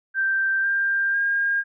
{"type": "tone with pitch steps", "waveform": "sine", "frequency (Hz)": [1568, 1591.7, 1615.8], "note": ["G6", "G6", "G#6"], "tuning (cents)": [0, 26, -48], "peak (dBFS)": -19, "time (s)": [0.14, 1.64], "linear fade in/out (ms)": 50, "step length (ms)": 500, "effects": []}